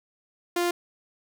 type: tone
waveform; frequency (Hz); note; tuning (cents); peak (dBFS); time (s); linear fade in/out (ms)
sawtooth; 349.2; F4; 0; -19; 0.56-0.71; 5
effects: none